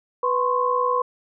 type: tone cluster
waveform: sine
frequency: 494.6 / 1024 / 1084 Hz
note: B4 / C6 / C#6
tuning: +3 / -38 / -39 cents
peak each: -23 dBFS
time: 0.23-1.02 s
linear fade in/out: 5 ms
effects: none